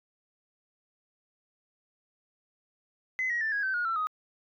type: tone with pitch steps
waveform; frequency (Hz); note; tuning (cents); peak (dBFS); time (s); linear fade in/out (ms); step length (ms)
sine; 2035 / 1898.7 / 1771.6 / 1652.9 / 1542.2 / 1439 / 1342.6 / 1252.7; C7 / A#6 / A6 / G#6 / G6 / F#6 / E6 / D#6; -49 / +31 / +11 / -9 / -29 / -49 / +31 / +11; -26; 3.19-4.07; 0; 110
effects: tanh soft clip ceiling -22 dBFS